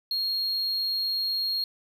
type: tone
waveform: triangle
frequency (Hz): 4264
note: C8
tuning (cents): +32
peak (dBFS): -24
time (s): 0.11-1.64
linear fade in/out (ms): 2
effects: none